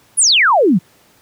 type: exponential sweep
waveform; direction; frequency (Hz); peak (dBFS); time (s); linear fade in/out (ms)
sine; down; 11000 to 156.9; -8; 0.17-0.79; 20
effects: pink hiss -51 dBFS RMS until 1.21 s + high-pass 100 Hz 12 dB/octave